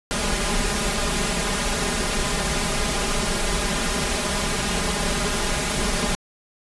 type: noise with comb filter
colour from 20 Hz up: pink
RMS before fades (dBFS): -23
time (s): 0.11-6.15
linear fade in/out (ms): 0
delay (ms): 4.9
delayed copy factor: +0.95
effects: resampled to 24000 Hz